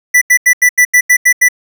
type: tone bursts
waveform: square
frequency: 1975.5 Hz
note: B6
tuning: in tune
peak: -5 dBFS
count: 9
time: 0.14-1.487 s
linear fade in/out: 10 ms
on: 75 ms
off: 84 ms
effects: none